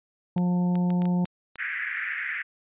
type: harmonic tone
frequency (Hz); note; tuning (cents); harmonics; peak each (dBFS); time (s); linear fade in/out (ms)
177.9; F3; +32; 1 / 2 / 3 / 4 / 5; -21 / -38 / -40 / -41 / -39; 0.36-1.25; 5
type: clicks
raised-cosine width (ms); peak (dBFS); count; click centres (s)
0.2; -23; 7; 0.38 / 0.755 / 0.904 / 1.02 / 1.055 / 1.255 / 1.557
type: band-pass noise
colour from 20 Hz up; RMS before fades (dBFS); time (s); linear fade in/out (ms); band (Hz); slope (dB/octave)
white; -31; 1.58-2.43; 20; 1600 to 2100; 48
effects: resampled to 8000 Hz